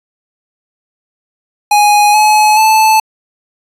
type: tone with pitch steps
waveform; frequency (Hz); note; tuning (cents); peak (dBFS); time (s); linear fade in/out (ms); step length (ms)
square; 830.6 / 852 / 873.9; G#5 / G#5 / A5; 0 / +44 / -12; -6; 1.71-3; 5; 430
effects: resampled to 32000 Hz